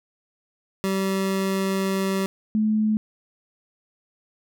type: tone pair in turn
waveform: 25% pulse / sine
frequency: 192.7 / 215.5 Hz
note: G3 / A3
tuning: -29 / -36 cents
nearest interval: major second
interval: 193 cents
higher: second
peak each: -18 dBFS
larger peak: neither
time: 0.84-2.26 / 2.55-2.97 s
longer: first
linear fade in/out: 0 ms
effects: none